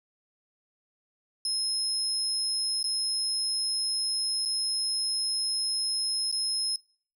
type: tone with dropouts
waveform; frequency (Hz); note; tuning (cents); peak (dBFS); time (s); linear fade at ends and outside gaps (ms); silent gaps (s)
35% pulse; 5160; E8; -38; -24; 1.45-6.76; 2; 2.829-2.841 / 4.453-4.457 / 6.315-6.325
effects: noise-tail reverb RT60 0.5 s tail -25 dB re dry